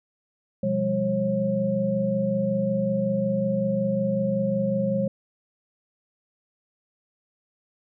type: tone cluster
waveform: sine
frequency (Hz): 126.4 / 175.8 / 201.2 / 542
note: B2 / F3 / G3 / C#5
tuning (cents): +41 / +12 / +45 / -39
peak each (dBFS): -32 / -30 / -25 / -25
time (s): 0.63-5.08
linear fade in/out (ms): 5
effects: none